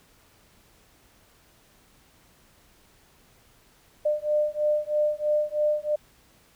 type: beating tone pair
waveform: sine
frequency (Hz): 599 / 602.1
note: D5 / D5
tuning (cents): +34 / +43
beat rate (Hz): 3.1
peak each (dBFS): -25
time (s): 4.05-5.96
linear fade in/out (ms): 10
effects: pink hiss -59 dBFS RMS until 6.55 s